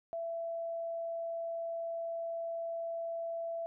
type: tone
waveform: sine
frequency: 668 Hz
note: E5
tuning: 23 cents sharp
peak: -35 dBFS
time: 0.13-3.66 s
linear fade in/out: 0 ms
effects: none